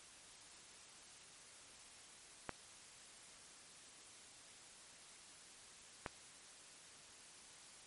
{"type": "clicks", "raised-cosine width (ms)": 0.5, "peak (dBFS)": -25, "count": 2, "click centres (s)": [2.493, 6.062], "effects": ["white hiss -59 dBFS RMS until 7.86 s", "MP3 48 kbps"]}